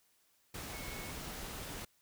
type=tone in noise; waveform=sine; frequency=2200 Hz; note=C#7; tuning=14 cents flat; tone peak=-50 dBFS; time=0.73-1.11 s; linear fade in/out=5 ms; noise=pink; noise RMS=-44 dBFS; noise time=0.54-1.85 s; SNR=-9 dB; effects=white hiss -72 dBFS RMS until 2.01 s